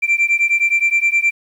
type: beating tone pair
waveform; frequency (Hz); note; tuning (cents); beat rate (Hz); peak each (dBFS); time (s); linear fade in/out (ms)
sine; 2349 / 2358.6; D7 / D7; 0 / +7; 9.6; -14; 0.02-1.31; 20
effects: tanh soft clip ceiling -9 dBFS + 8-bit